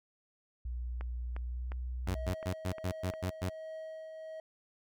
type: tone with pitch glide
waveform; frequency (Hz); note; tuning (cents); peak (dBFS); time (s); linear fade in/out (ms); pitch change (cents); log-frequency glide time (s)
sine; 60.5 to 61.99; B1 to B1; -35 to +7; -35; 0.65-2.32; 5; +42; 1.44-1.68
type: click train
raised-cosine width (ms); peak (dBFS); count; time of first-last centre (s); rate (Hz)
0.5; -29; 7; 1.01-3.138; 2.82
type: tone bursts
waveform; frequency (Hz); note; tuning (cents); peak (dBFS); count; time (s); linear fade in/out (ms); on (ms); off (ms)
sawtooth; 92.5; F#2; 0; -28; 8; 2.07-3.496; 10; 82; 110
type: tone with tremolo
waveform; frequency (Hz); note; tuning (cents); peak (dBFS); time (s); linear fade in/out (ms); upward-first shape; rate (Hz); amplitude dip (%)
triangle; 636; D#5; +38; -38; 2.15-4.4; 2; triangle; 1.4; 40
effects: none